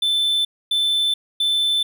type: tone bursts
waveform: triangle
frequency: 3528 Hz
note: A7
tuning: 4 cents sharp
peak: -15 dBFS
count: 3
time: 0.02-1.83 s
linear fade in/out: 5 ms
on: 430 ms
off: 260 ms
effects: none